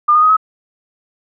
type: tone with pitch steps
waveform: sine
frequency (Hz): 1205 / 1229.6 / 1254.7 / 1280.3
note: D6 / D#6 / D#6 / D#6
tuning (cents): +44 / -21 / +14 / +49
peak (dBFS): -7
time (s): 0.08-0.368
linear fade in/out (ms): 10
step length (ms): 72
effects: none